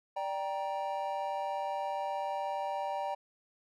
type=chord; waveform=triangle; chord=G minor; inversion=second; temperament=just; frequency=588 / 784 / 940.8 Hz; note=D5 / G5 / Bb5; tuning=+2 / 0 / +16 cents; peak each=-36 / -34 / -36 dBFS; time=0.16-3.15 s; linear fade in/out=10 ms; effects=none